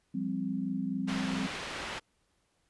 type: chord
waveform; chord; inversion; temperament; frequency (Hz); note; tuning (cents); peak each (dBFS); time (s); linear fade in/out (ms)
sine; F suspended second; none; equal with one note detuned; 174.61 / 198.96 / 261.6; F3 / G3 / C4; 0 / +26 / 0; -37 / -34 / -34; 0.14-1.47; 10
type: low-pass noise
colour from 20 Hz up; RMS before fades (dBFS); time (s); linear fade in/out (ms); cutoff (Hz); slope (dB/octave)
white; -39; 1.07-2; 20; 2800; 12
effects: pink hiss -74 dBFS RMS until 2.69 s + resampled to 24000 Hz